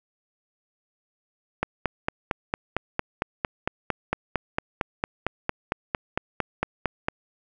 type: click train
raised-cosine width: 0.5 ms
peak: -8 dBFS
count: 25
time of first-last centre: 1.63-7.085 s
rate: 4.4 Hz
effects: none